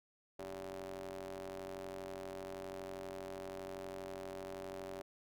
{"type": "ring-modulated tone", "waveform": "sawtooth", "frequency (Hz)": 92.5, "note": "F#2", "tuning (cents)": 0, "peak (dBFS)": -37, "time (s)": [0.39, 5.02], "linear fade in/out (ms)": 5, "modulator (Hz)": 483, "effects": []}